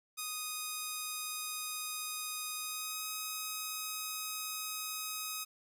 5% pulse tone with pitch glide, 1244.5 to 1264.1 Hz, D#6 to D#6, 0 to +27 cents, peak -26 dBFS, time 0.17-5.45 s, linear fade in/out 20 ms, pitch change +27 cents, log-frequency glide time 2.59-3.06 s, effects none

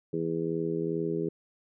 harmonic tone, 82.41 Hz, E2, in tune, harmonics 2 / 3 / 4 / 5 / 6, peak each -34 / -39 / -33 / -31 / -41 dBFS, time 0.13-1.29 s, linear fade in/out 5 ms, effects none

